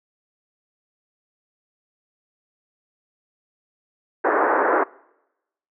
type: band-pass noise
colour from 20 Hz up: pink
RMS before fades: -19 dBFS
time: 4.24-4.84 s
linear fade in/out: 10 ms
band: 320 to 1700 Hz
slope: 48 dB/octave
effects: noise-tail reverb RT60 0.9 s tail -24 dB re dry